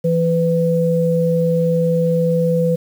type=tone pair together; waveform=sine; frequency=166.85 / 500 Hz; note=E3 / B4; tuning=+21 / +21 cents; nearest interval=octave + perfect fifth; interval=1900 cents; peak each=-16 dBFS; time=0.04-2.76 s; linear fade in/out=10 ms; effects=7-bit

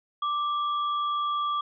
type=tone pair together; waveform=sine; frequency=1174.7 / 3326 Hz; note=D6 / G#7; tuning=0 / +2 cents; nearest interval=octave + tritone; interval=1802 cents; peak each=-25 / -37 dBFS; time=0.22-1.61 s; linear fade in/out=5 ms; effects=none

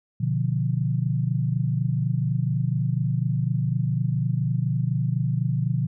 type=chord; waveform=sine; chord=B diminished; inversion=none; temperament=equal with one note detuned; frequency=122.69 / 146.83 / 174.61 Hz; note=B2 / D3 / F3; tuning=-11 / 0 / 0 cents; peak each=-24 / -25 / -28 dBFS; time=0.2-5.87 s; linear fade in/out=10 ms; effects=none

